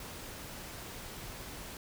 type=noise; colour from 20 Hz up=pink; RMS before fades=-45 dBFS; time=0-1.77 s; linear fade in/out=2 ms; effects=none